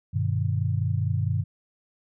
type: chord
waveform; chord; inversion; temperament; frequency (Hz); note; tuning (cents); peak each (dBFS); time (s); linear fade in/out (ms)
sine; G augmented; none; just; 98 / 122.5 / 153.12; G2 / B2 / D#3; 0 / -14 / -27; -25 / -27 / -29; 0.13-1.44; 20
effects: none